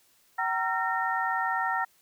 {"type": "tone cluster", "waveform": "sine", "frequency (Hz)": [762, 929, 1357, 1839], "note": ["G5", "A#5", "E6", "A#6"], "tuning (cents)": [-49, -6, 50, -24], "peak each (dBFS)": -31, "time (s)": [0.38, 1.85], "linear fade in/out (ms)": 10, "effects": ["white hiss -64 dBFS RMS until 2.01 s"]}